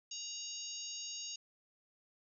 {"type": "harmonic tone with a mistuned harmonic", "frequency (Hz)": 945, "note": "A#5", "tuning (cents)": 23, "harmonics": [3, 4, 5, 6, 7], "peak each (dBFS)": [-49, -51, -49, -52, -44], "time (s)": [0.11, 1.36], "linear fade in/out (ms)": 5, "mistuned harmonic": 6, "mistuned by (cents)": -59, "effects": []}